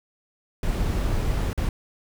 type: noise with dropouts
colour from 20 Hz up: brown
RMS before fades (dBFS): -24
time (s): 0.63-1.69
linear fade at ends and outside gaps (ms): 2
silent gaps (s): 1.531-1.576
effects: none